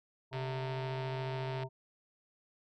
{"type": "harmonic tone", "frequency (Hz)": 130.9, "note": "C3", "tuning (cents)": 1, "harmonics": [1, 3, 5, 7], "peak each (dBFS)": [-37, -42, -44, -45], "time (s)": [0.31, 1.69], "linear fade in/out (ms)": 50}
{"type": "click train", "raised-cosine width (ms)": 0.3, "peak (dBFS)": -29, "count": 190, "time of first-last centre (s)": [0.33, 1.633], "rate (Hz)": 145}
{"effects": []}